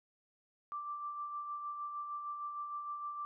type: tone with tremolo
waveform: sine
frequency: 1174.7 Hz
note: D6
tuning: in tune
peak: -37 dBFS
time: 0.72-3.25 s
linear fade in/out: 0 ms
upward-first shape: sine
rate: 6.5 Hz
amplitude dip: 40%
effects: none